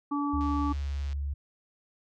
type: harmonic tone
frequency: 287.6 Hz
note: D4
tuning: 36 cents flat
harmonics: 1 / 3 / 4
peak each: -28 / -37 / -33 dBFS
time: 0.11-0.73 s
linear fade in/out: 10 ms
type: tone with pitch glide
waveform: sine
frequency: 73.2 to 70.75 Hz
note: D2 to C#2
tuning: -5 to +36 cents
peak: -29 dBFS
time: 0.33-1.34 s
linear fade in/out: 10 ms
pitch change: -59 cents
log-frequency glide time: 0.5-0.95 s
type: click train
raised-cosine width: 0.2 ms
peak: -33 dBFS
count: 101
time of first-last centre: 0.41-1.129 s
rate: 139 Hz
effects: none